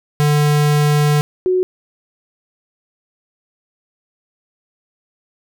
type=tone pair in turn; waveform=square / sine; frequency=148.1 / 368.4 Hz; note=D3 / F#4; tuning=+15 / -7 cents; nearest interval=octave + major third; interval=1578 cents; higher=second; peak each=-12 dBFS; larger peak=neither; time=0.2-1.21 / 1.46-1.63 s; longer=first; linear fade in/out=0 ms; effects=none